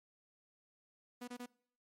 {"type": "tone bursts", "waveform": "sawtooth", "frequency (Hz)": 245.1, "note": "B3", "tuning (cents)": -13, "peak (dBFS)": -40, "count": 3, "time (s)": [1.21, 1.462], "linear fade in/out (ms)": 10, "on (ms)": 68, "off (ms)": 24, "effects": ["noise-tail reverb RT60 0.6 s tail -23 dB re dry", "MP3 64 kbps"]}